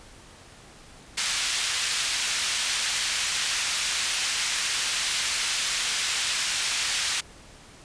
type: band-pass noise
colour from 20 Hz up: pink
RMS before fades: -27 dBFS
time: 1.17-7.21 s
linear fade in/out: 10 ms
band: 2200 to 8200 Hz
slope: 12 dB/octave
effects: pink hiss -49 dBFS RMS until 7.84 s + resampled to 22050 Hz